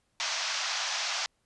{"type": "band-pass noise", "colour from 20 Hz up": "white", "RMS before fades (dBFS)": -32, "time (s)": [0.2, 1.26], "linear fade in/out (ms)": 0, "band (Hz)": [640, 6300], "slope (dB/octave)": 48, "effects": ["pink hiss -74 dBFS RMS until 1.45 s", "resampled to 24000 Hz"]}